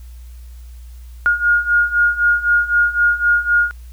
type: beating tone pair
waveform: sine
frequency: 1425 / 1428.9 Hz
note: F6 / F6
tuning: +34 / +39 cents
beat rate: 3.9 Hz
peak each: -17 / -14 dBFS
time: 1.26-3.71 s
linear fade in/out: 0 ms
effects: added 60 Hz sine -33 dBFS peak until 3.92 s + white hiss -53 dBFS RMS until 3.92 s